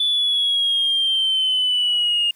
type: exponential sweep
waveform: sine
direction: down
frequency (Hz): 3479 to 2833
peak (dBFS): -15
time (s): 0-2.31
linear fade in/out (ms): 5
effects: tanh soft clip ceiling -13 dBFS + white hiss -57 dBFS RMS until 2.35 s